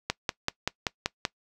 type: click train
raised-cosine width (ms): 0.2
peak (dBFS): -8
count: 7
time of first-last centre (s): 0.1-1.252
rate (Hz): 5.21
effects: noise-tail reverb RT60 0.1 s tail -22 dB re dry